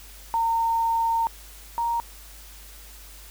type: tone pair in turn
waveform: sine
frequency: 915 / 933.7 Hz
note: A#5 / A#5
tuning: -32 / +3 cents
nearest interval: unison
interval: 35 cents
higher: second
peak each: -20 / -22 dBFS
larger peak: first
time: 0.34-1.27 / 1.78-2 s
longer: first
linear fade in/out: 0 ms
effects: added 50 Hz sine -45 dBFS peak until 3.3 s + white hiss -47 dBFS RMS until 3.3 s